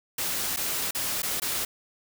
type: noise with dropouts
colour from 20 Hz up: white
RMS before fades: -29 dBFS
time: 0.18-1.65 s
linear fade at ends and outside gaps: 5 ms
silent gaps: 0.563-0.57 / 0.91-0.948 / 1.221-1.23 / 1.4-1.419 s
effects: none